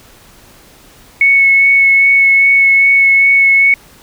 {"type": "tone with vibrato", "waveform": "sine", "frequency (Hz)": 2205, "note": "C#7", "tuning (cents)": -10, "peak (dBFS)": -5, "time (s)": [1.21, 3.74], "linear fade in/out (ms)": 2, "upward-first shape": "sine", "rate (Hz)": 2.5, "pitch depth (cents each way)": 11, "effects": ["pink hiss -42 dBFS RMS until 4.02 s"]}